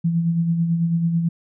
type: tone with tremolo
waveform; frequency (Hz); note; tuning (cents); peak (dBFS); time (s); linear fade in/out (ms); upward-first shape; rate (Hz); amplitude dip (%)
sine; 167.7; E3; +30; -15; 0.04-1.29; 10; sine; 9.1; 45
effects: none